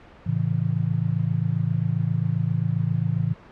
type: chord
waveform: sine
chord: A major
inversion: none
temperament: just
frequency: 110 / 137.5 / 165 Hz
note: A2 / C#3 / E3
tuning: 0 / -14 / +2 cents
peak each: -25 dBFS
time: 0.26-3.34 s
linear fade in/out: 10 ms
effects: pink hiss -47 dBFS RMS until 3.51 s + low-pass 2000 Hz 12 dB/octave